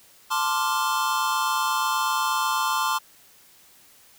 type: chord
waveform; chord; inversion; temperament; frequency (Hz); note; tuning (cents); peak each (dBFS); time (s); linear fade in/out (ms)
square; D minor seventh; second; equal; 880 / 1046.5 / 1174.7 / 1396.9; A5 / C6 / D6 / F6; 0 / 0 / 0 / 0; -29 / -26 / -29 / -31; 0.3-2.99; 20
effects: white hiss -54 dBFS RMS until 4.18 s